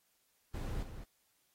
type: noise with echo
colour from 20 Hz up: brown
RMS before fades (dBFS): -39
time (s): 0.54-0.83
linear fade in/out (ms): 5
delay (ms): 210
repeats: 1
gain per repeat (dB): -8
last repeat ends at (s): 1.04
effects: white hiss -75 dBFS RMS until 1.54 s + AAC 48 kbps